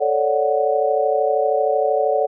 sine chord, D major seventh, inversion second, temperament equal, 440 / 554.4 / 587.3 / 740 Hz, A4 / C#5 / D5 / F#5, 0 / 0 / 0 / 0 cents, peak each -21 dBFS, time 0-2.27 s, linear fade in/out 20 ms, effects none

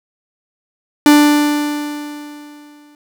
45% pulse tone with exponential decay, 294.9 Hz, D4, 7 cents sharp, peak -4 dBFS, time 1.06-2.95 s, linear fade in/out 1 ms, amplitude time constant 410 ms, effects none

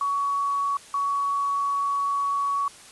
sine tone pair in turn, 1124 / 1124 Hz, C#6 / C#6, +24 / +24 cents, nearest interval unison, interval 0 cents, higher neither, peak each -22 dBFS, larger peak neither, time 0.01-0.77 / 0.94-2.68 s, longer second, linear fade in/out 2 ms, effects white hiss -47 dBFS RMS until 2.91 s + resampled to 24000 Hz

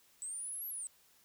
sine linear two-way sweep, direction up then down, 7902 to 11840 to 7902 Hz, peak -39 dBFS, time 0.22-0.87 s, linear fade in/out 0 ms, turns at 0.68 s, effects white hiss -67 dBFS RMS until 1.24 s

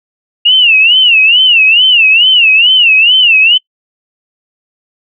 sine tone with vibrato, 2794 Hz, F7, in tune, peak -3 dBFS, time 0.45-3.58 s, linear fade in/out 10 ms, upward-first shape sine, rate 2.3 Hz, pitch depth 170 cents each way, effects noise-tail reverb RT60 0.1 s tail -23 dB re dry

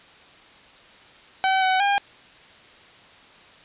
sawtooth tone with pitch steps, 763 / 752 / 805 Hz, G5 / F#5 / G5, -47 / +28 / +46 cents, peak -14 dBFS, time 1.44-1.98 s, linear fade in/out 0 ms, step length 180 ms, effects white hiss -49 dBFS RMS until 3.64 s + resampled to 8000 Hz

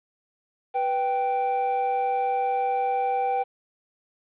triangle tone pair together, 492.9 / 781.1 Hz, B4 / G5, -3 / -6 cents, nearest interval minor sixth, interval 797 cents, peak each -27 / -21 dBFS, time 0.74-3.44 s, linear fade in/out 20 ms, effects resampled to 8000 Hz + 9-bit

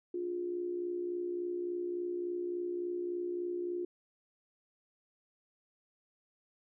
sine tone with amplitude modulation, 353.1 Hz, F4, 19 cents sharp, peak -31 dBFS, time 0.14-3.85 s, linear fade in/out 5 ms, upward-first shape sine, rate 63.5 Hz, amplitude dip 55%, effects none

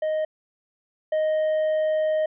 triangle tone pair in turn, 622.3 / 622.3 Hz, D#5 / D#5, 0 / 0 cents, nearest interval unison, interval 0 cents, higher neither, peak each -20 / -18 dBFS, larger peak second, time 0.02-0.25 / 1.12-2.26 s, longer second, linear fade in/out 5 ms, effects resampled to 8000 Hz

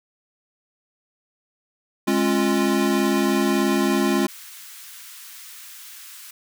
square chord, Db major, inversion second, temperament equal with one note detuned, 207.7 / 271 / 349.2 Hz, Ab3 / Db4 / F4, 0 / -39 / 0 cents, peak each -23 dBFS, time 2.07-4.27 s, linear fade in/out 10 ms
white high-pass noise, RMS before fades -41 dBFS, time 4.28-6.31 s, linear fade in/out 5 ms, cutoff 1200 Hz, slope 24 dB/octave
effects none

